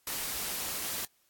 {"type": "noise", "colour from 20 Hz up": "white", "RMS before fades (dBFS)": -35, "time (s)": [0.07, 1.05], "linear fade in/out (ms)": 2, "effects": ["white hiss -70 dBFS RMS until 1.29 s", "AAC 64 kbps"]}